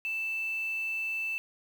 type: tone with quantisation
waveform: sine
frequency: 2649 Hz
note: E7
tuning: 8 cents sharp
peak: -30 dBFS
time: 0.05-1.38 s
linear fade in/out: 0 ms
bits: 8
effects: none